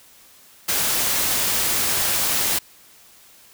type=noise; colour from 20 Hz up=white; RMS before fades=-21 dBFS; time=0.68-2.59 s; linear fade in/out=10 ms; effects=white hiss -50 dBFS RMS until 3.53 s